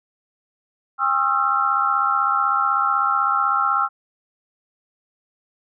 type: tone cluster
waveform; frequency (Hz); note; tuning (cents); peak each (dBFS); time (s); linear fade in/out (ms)
sine; 804 / 1084 / 1283 / 1359; G5 / C#6 / E6 / F6; +44 / -39 / -47 / -48; -25 / -25 / -23 / -19; 0.98-3.89; 50
effects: none